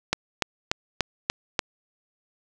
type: click train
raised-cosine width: 0.2 ms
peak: -4 dBFS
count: 6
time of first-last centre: 0.13-1.592 s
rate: 3.42 Hz
effects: none